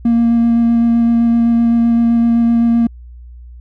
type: tone with vibrato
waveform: triangle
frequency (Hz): 233.1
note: A#3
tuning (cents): 0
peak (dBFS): -6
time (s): 0.05-2.87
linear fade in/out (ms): 5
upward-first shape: square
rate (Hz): 7.8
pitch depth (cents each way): 8
effects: tanh soft clip ceiling -3 dBFS + added 60 Hz sine -32 dBFS peak until 3.6 s